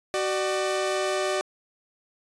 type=tone pair together; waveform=sawtooth; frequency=376.9 / 598.3 Hz; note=F#4 / D5; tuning=+32 / +32 cents; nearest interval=minor sixth; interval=800 cents; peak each=-23 / -23 dBFS; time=0.14-1.41 s; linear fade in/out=0 ms; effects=resampled to 22050 Hz